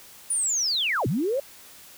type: linear two-way sweep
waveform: sine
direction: down then up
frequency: 9750 to 103.83 to 579 Hz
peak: -22 dBFS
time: 0.3-1.4 s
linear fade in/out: 5 ms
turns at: 1.07 s
effects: white hiss -48 dBFS RMS until 1.97 s